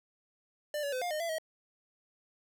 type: tone with pitch steps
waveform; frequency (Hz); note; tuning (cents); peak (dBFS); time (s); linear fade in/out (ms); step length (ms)
square; 595 / 568 / 510 / 707 / 612 / 673 / 636; D5 / C#5 / C5 / F5 / D#5 / E5 / D#5; +22 / +42 / -44 / +21 / -29 / +36 / +38; -33; 0.74-1.384; 2; 92
effects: none